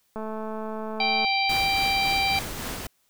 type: click train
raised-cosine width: 1 ms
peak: -21 dBFS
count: 238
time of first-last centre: 0.16-1.247 s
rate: 218 Hz
type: harmonic tone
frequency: 784 Hz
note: G5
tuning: in tune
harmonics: 1 / 3 / 4 / 5 / 6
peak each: -25 / -25 / -34 / -31 / -30 dBFS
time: 1-2.39 s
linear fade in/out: 2 ms
type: noise with tremolo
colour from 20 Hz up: pink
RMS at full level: -32 dBFS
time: 1.49-2.87 s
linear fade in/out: 5 ms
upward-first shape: sine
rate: 3.6 Hz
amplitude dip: 30%
effects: white hiss -68 dBFS RMS until 3.09 s